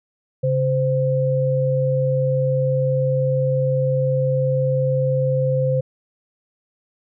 sine tone pair together, 137.1 / 517.6 Hz, C#3 / C5, -19 / -19 cents, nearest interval octave + major seventh, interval 2300 cents, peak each -19 dBFS, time 0.43-5.81 s, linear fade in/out 10 ms, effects none

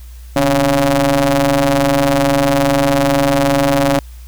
sawtooth ring-modulated tone, 136.6 Hz, C#3, 25 cents flat, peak -4 dBFS, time 0.36-3.99 s, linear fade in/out 2 ms, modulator 421 Hz, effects added 60 Hz sine -31 dBFS peak until 4.27 s + white hiss -47 dBFS RMS until 4.27 s

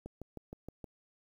click train, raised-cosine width 2 ms, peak -30 dBFS, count 6, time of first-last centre 0.06-0.842 s, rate 6.39 Hz, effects 10-bit

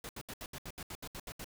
pink noise bursts, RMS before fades -44 dBFS, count 12, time 0.04-1.444 s, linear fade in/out 2 ms, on 51 ms, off 72 ms, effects none

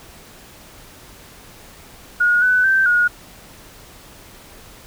sine tone with pitch steps, 1442 / 1500 / 1557 / 1443 Hz, F#6 / F#6 / G6 / F#6, -45 / +23 / -12 / -44 cents, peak -12 dBFS, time 2.2-3.08 s, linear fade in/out 10 ms, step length 220 ms, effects pink hiss -43 dBFS RMS until 4.86 s

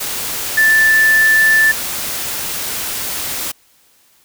sine tone in noise, 1760 Hz, A6, in tune, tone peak -8 dBFS, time 0.57-1.72 s, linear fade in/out 10 ms, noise white, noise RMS -22 dBFS, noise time 0-3.52 s, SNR +11 dB, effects white hiss -53 dBFS RMS until 4.24 s

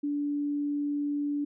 sine tone, 289.9 Hz, D4, 22 cents flat, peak -27 dBFS, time 0.03-1.45 s, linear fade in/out 10 ms, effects none

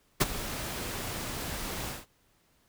pink noise with ADSR envelope, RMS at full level -21 dBFS, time 0.2-2.06 s, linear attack 16 ms, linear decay 25 ms, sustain -15 dB, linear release 180 ms, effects pink hiss -68 dBFS RMS until 2.68 s

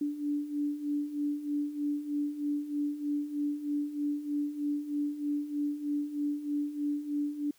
sine beating tone pair, 289.6 / 292.8 Hz, D4 / D4, -24 / -5 cents, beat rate 3.2 Hz, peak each -36 / -31 dBFS, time 0.01-7.51 s, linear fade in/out 5 ms, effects white hiss -65 dBFS RMS until 7.58 s

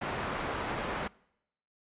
white low-pass noise, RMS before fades -35 dBFS, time 0.01-1.08 s, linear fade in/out 10 ms, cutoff 1400 Hz, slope 12 dB/octave, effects noise-tail reverb RT60 0.8 s tail -24 dB re dry + resampled to 8000 Hz

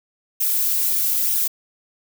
violet noise with flanger, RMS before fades -20 dBFS, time 0.4-1.48 s, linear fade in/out 10 ms, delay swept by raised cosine 0.32 to 5.02 ms, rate 1.1 Hz, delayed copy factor +0.5, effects none

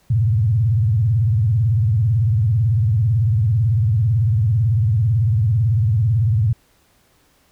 sine tone with vibrato, 110 Hz, A2, in tune, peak -13 dBFS, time 0.1-6.53 s, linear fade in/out 5 ms, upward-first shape sine, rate 18 Hz, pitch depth 260 cents each way, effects pink hiss -58 dBFS RMS until 7.51 s

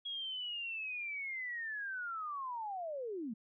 sine linear sweep, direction down, 3322 to 204 Hz, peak -38 dBFS, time 0.05-3.34 s, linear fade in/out 10 ms, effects none

